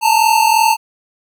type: tone pair together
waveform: square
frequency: 872 / 914.9 Hz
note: A5 / A#5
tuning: -16 / -33 cents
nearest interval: minor second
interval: 83 cents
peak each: -13 dBFS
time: 0.01-0.77 s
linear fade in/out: 50 ms
effects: none